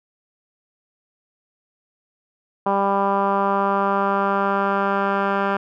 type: tone with low-pass filter sweep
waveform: 10% pulse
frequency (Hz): 197.9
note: G3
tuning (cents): +17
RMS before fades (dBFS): -20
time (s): 2.66-5.57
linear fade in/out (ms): 5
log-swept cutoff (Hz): 990 to 1700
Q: 2.5
effects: none